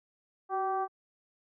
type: tone with frequency modulation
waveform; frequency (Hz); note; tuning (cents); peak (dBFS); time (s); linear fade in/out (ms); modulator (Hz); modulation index
sine; 769; G5; -33; -28; 0.49-0.88; 50; 392; 1
effects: high-pass 100 Hz 12 dB/octave